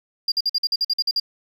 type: tone bursts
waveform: triangle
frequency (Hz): 4807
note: D8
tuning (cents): +39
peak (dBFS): -15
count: 11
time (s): 0.28-1.199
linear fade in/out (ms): 5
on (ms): 39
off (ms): 49
effects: tanh soft clip ceiling -14 dBFS